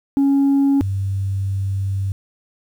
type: tone pair in turn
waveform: sine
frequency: 277.2 / 97.33 Hz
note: C#4 / G2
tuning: 0 / -12 cents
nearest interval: octave + tritone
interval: 1812 cents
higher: first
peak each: -10 / -18 dBFS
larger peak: first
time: 0.17-0.81 / 0.81-2.12 s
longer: second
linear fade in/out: 0 ms
effects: tanh soft clip ceiling -11 dBFS + 8-bit